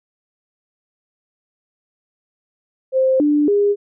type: tone with pitch steps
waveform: sine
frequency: 524 / 295.2 / 407.6 Hz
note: C5 / D4 / G#4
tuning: +2 / +9 / -32 cents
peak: -12 dBFS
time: 2.92-3.76 s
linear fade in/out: 50 ms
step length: 280 ms
effects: none